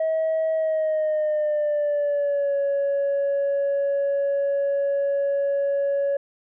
sine tone with pitch glide, 640 to 560.4 Hz, D#5 to C#5, +49 to +19 cents, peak -18 dBFS, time 0-6.17 s, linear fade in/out 5 ms, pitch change -230 cents, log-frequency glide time 0.54-2.56 s, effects tanh soft clip ceiling -18 dBFS

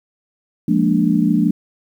sine chord, Bb dominant seventh, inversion second, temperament equal, 174.61 / 207.7 / 233.1 / 293.7 Hz, F3 / Ab3 / Bb3 / D4, 0 / 0 / 0 / 0 cents, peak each -18 dBFS, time 0.68-1.51 s, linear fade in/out 5 ms, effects 8-bit

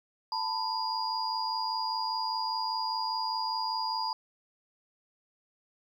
sine tone cluster, 891 / 996 / 4854 Hz, A5 / B5 / D#8, +22 / +14 / -44 cents, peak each -33 / -34 / -34 dBFS, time 0.32-4.13 s, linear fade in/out 2 ms, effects 10-bit

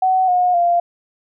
sine tone with pitch steps, 750 / 721.5 / 694.1 Hz, F#5 / F#5 / F5, +23 / -44 / -11 cents, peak -12 dBFS, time 0.02-0.8 s, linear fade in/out 5 ms, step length 260 ms, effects none

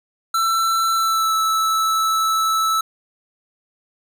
square tone with pitch glide, 1338 to 1312 Hz, E6 to E6, +25 to -9 cents, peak -17 dBFS, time 0.34-2.81 s, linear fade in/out 5 ms, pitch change -34 cents, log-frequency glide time 0.95-1.33 s, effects none

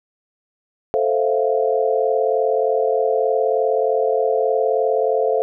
sine chord, F major seventh, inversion first, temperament equal, 440 / 523.3 / 659.3 / 698.5 Hz, A4 / C5 / E5 / F5, 0 / 0 / 0 / 0 cents, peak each -19 / -20 / -24 / -23 dBFS, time 0.94-5.42 s, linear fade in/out 0 ms, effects none

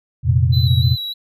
sine chord, F suspended fourth, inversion none, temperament equal, 87.31 / 116.54 / 130.81 Hz, F2 / Bb2 / C3, 0 / 0 / 0 cents, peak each -16 dBFS, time 0.23-0.97 s, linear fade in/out 50 ms
triangle tone with vibrato, 3951 Hz, B7, in tune, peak -22 dBFS, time 0.52-1.14 s, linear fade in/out 20 ms, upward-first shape square, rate 3.3 Hz, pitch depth 27 cents each way
effects none

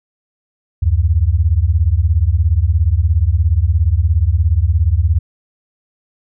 sine beating tone pair, 73.42 / 90.42 Hz, D2 / F#2, 0 / -39 cents, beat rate 17 Hz, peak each -13 dBFS, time 0.82-5.19 s, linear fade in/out 10 ms, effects none

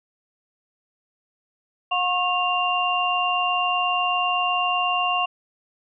sine tone cluster, 721 / 1087 / 2785 Hz, F#5 / C#6 / F7, -45 / -34 / -5 cents, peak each -24 dBFS, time 1.91-5.26 s, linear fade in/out 10 ms, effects none

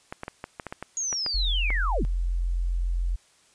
clicks, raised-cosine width 0.5 ms, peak -18 dBFS, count 11, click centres 0.125 / 0.234 / 0.281 / 0.441 / 0.598 / 0.667 / 0.725 / 0.826 / 1.128 / 1.263 / 1.704 s
sine linear sweep, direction down, 6740 to 75 Hz, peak -26 dBFS, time 0.97-2.05 s, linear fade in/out 0 ms
sine tone, 43.65 Hz, F1, in tune, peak -23 dBFS, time 1.34-3.16 s, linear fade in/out 10 ms
effects white hiss -60 dBFS RMS until 3.54 s + resampled to 22050 Hz

